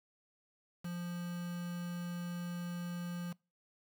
triangle tone with quantisation, 174.61 Hz, F3, in tune, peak -36 dBFS, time 0.84-3.33 s, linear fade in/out 10 ms, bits 8, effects noise-tail reverb RT60 0.3 s tail -25 dB re dry

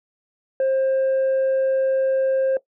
sine tone, 531 Hz, C5, 25 cents sharp, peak -14 dBFS, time 0.6-2.57 s, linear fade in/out 2 ms, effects noise-tail reverb RT60 0.1 s tail -18 dB re dry + tanh soft clip ceiling -16 dBFS

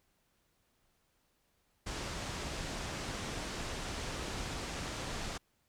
pink low-pass noise, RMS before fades -40 dBFS, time 1.86-5.38 s, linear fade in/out 10 ms, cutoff 8000 Hz, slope 24 dB/octave, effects pink hiss -75 dBFS RMS until 5.68 s

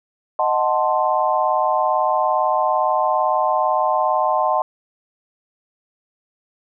sine chord, D# diminished seventh, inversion none, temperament equal, 622.3 / 740 / 880 / 1046.5 Hz, D#5 / F#5 / A5 / C6, 0 / 0 / 0 / 0 cents, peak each -21 dBFS, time 0.39-4.62 s, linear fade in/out 2 ms, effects none

